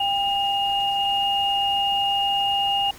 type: tone pair together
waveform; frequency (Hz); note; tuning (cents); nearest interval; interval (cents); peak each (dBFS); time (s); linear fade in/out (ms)
sine; 796 / 2846; G5 / F7; +26 / +32; octave + minor seventh; 2206; -22; 0-2.91; 5
effects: pink hiss -44 dBFS RMS until 2.98 s + Opus 24 kbps